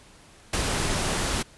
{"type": "noise with ADSR envelope", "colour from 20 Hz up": "pink", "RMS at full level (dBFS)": -24, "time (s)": [0.53, 1.43], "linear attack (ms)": 5, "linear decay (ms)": 28, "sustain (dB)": -2, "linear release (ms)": 13, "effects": ["pink hiss -52 dBFS RMS until 1.57 s", "resampled to 24000 Hz"]}